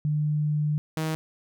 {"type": "tone pair in turn", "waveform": ["sine", "sawtooth"], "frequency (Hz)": [150.1, 158.11], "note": ["D3", "D#3"], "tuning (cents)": [38, 28], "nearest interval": "minor second", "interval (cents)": 90, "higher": "second", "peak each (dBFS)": -22, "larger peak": "neither", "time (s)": [[0.05, 0.78], [0.97, 1.15]], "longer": "first", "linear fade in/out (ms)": 0, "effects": []}